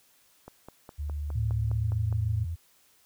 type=click train; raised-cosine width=1 ms; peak=-29 dBFS; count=9; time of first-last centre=0.48-2.126 s; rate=4.86 Hz
type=tone with pitch glide; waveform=sine; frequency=73.42 to 83.37 Hz; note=D2 to E2; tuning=0 to +20 cents; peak=-30 dBFS; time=0.98-2.56 s; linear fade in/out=20 ms; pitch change=+220 cents; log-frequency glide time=1.78-1.86 s
type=tone; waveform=sine; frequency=110 Hz; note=A2; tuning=in tune; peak=-26 dBFS; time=1.35-2.45 s; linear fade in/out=10 ms
effects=white hiss -63 dBFS RMS until 3.05 s